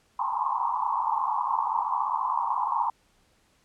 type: band-pass noise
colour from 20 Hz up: white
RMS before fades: -27 dBFS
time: 0.19-2.9 s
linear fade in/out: 5 ms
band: 830 to 1100 Hz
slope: 96 dB/octave
effects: pink hiss -65 dBFS RMS until 3.64 s + low-pass 10000 Hz 12 dB/octave